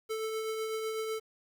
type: tone with tremolo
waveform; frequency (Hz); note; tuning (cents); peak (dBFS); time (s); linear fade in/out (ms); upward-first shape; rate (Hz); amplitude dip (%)
square; 440; A4; 0; -32; 0.09-1.2; 20; triangle; 8; 35
effects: 10-bit